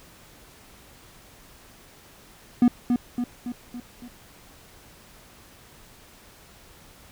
triangle tone with echo, 243.3 Hz, B3, 26 cents flat, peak -11 dBFS, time 2.62-2.68 s, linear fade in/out 2 ms, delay 280 ms, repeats 5, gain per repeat -5 dB, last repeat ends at 4.08 s, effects pink hiss -51 dBFS RMS until 7.11 s

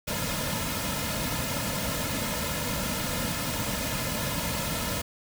pink noise with comb filter, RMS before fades -30 dBFS, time 0.07-5.02 s, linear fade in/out 10 ms, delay 2.6 ms, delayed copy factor -0.75, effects none

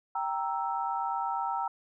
sine chord, E diminished, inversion first, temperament equal, 784 / 932.3 / 1318.5 Hz, G5 / Bb5 / E6, 0 / 0 / 0 cents, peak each -33 / -32 / -35 dBFS, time 0.15-1.68 s, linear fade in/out 5 ms, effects none

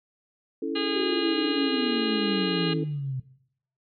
sine chord, A major, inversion first, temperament equal with one note detuned, 278.9 / 329.6 / 440 Hz, C#4 / E4 / A4, +11 / 0 / 0 cents, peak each -31 dBFS, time 0.62-2.84 s, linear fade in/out 5 ms
harmonic tone, 408.9 Hz, G#4, 27 cents flat, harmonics 1 / 2 / 3 / 4 / 5 / 6 / 7 / 8 / 9 / 10, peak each -36 / -42 / -38 / -38 / -40 / -39 / -32 / -41 / -43 / -34 dBFS, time 0.75-2.74 s, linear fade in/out 10 ms
sine exponential sweep, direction down, 386.7 to 128.2 Hz, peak -27 dBFS, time 0.96-3.2 s, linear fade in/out 5 ms
effects noise-tail reverb RT60 0.7 s tail -18 dB re dry

